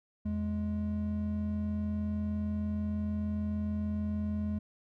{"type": "tone pair together", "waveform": "triangle", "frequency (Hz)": [83.26, 209.8], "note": ["E2", "G#3"], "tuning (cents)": [18, 18], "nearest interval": "octave + major third", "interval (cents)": 1600, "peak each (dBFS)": [-33, -30], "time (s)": [0.25, 4.59], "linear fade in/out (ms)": 10, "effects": []}